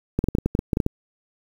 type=clicks; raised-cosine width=3 ms; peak=-7 dBFS; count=12; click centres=0.19 / 0.241 / 0.286 / 0.351 / 0.385 / 0.46 / 0.551 / 0.591 / 0.732 / 0.771 / 0.802 / 0.864 s; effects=7-bit